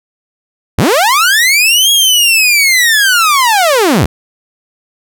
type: linear two-way sweep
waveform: sawtooth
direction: up then down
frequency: 56.5 to 3322 to 56.5 Hz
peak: -3 dBFS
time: 0.78-4.06 s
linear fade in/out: 5 ms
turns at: 1.91 s
effects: none